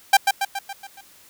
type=tone with echo; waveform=sawtooth; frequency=790 Hz; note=G5; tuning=13 cents sharp; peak=-6 dBFS; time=0.13-0.17 s; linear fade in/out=5 ms; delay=140 ms; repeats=6; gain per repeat=-5 dB; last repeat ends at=1.01 s; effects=white hiss -51 dBFS RMS until 1.29 s